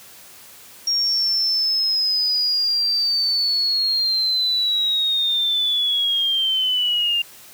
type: linear sweep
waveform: sine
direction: down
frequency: 5590 to 2789 Hz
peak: -17 dBFS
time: 0.87-7.22 s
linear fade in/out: 5 ms
effects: white hiss -44 dBFS RMS until 7.53 s + high-pass 60 Hz 12 dB/octave